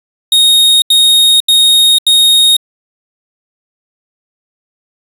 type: tone bursts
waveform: 45% pulse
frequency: 3729 Hz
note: A#7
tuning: in tune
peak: -5 dBFS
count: 4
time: 0.32-2.566 s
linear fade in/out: 2 ms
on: 500 ms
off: 82 ms
effects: resampled to 32000 Hz